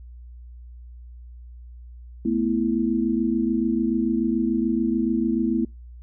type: chord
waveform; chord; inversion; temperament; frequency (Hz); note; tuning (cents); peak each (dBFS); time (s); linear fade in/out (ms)
sine; A suspended second; none; equal; 220 / 246.9 / 329.6; A3 / B3 / E4; 0 / 0 / 0; -24; 2.25-5.65; 5
effects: noise-tail reverb RT60 0.2 s tail -26 dB re dry + added 60 Hz sine -39 dBFS peak until 6.02 s